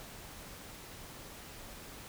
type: silence
effects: pink hiss -49 dBFS RMS until 2.08 s